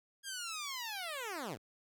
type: linear sweep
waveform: 10% pulse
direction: down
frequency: 1640 to 82.8 Hz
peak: -31 dBFS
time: 0.23-1.58 s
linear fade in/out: 50 ms
effects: none